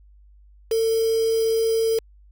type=tone with quantisation; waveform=sine; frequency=450.5 Hz; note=A4; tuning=41 cents sharp; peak=-18 dBFS; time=0.71-1.99 s; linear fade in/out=5 ms; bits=5; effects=added 50 Hz sine -48 dBFS peak until 2.31 s